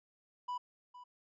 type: tone with echo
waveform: triangle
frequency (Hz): 987.8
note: B5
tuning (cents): 0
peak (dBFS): -34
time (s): 0.48-0.58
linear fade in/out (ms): 10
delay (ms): 460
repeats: 1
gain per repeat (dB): -14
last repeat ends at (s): 1.04
effects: resampled to 16000 Hz